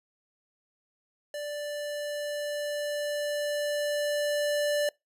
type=tone with level ramp; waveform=square; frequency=587.3 Hz; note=D5; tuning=in tune; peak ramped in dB=-34 to -25 dBFS; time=1.34-4.89 s; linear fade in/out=2 ms; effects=noise-tail reverb RT60 0.2 s tail -25 dB re dry + resampled to 32000 Hz